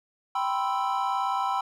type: chord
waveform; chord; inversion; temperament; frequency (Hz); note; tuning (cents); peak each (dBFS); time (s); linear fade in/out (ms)
triangle; C major seventh; second; equal; 784 / 987.8 / 1046.5 / 1318.5; G5 / B5 / C6 / E6; 0 / 0 / 0 / 0; -27 / -27 / -31 / -30; 0.35-1.61; 5
effects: none